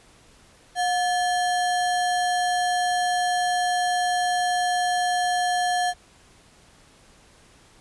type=tone with sample-and-hold; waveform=sine; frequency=720 Hz; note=F#5; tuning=47 cents flat; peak=-20 dBFS; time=0.75-5.94 s; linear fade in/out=50 ms; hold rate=2450 Hz; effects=pink hiss -54 dBFS RMS until 7.8 s + resampled to 24000 Hz